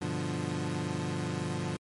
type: chord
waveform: 25% pulse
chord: G dominant seventh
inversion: none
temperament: equal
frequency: 98 / 123.47 / 146.83 / 174.61 Hz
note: G2 / B2 / D3 / F3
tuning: 0 / 0 / 0 / 0 cents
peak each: -35 / -35 / -32 / -32 dBFS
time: 0.01-1.77 s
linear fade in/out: 10 ms
effects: MP3 48 kbps